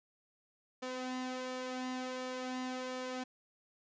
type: tone with flanger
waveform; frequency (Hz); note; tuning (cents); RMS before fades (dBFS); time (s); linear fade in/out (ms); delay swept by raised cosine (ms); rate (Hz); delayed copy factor
sawtooth; 255.2; C4; -43; -40; 0.82-3.24; 10; 1.7 to 2.9; 1.4; +0.55
effects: resampled to 16000 Hz